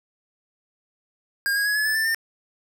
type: tone with pitch steps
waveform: square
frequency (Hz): 1616 / 1646.1 / 1676.9 / 1708.1 / 1740 / 1772.5 / 1805.5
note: G#6 / G#6 / G#6 / G#6 / A6 / A6 / A6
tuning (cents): -48 / -16 / +16 / +48 / -20 / +12 / +44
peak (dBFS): -21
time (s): 1.46-2.146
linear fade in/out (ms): 0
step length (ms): 98
effects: none